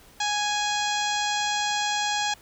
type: harmonic tone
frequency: 830.6 Hz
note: G#5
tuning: in tune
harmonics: 1 / 2 / 3 / 4 / 5 / 6 / 7 / 8 / 9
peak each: -27 / -31 / -34 / -31 / -34 / -38 / -37 / -37 / -38 dBFS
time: 0.2-2.34 s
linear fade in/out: 5 ms
effects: pink hiss -53 dBFS RMS until 2.41 s